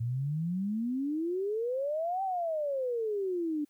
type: exponential two-way sweep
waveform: sine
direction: up then down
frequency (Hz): 113.2 to 784 to 289.3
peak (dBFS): -29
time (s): 0-3.65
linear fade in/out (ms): 10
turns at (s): 2.23
effects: white hiss -73 dBFS RMS until 3.69 s